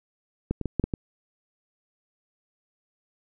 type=clicks; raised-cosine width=3 ms; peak=-12 / -17 / -14 / -10 / -11 / -14 dBFS; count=6; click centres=0.51 / 0.613 / 0.657 / 0.797 / 0.84 / 0.938 s; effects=none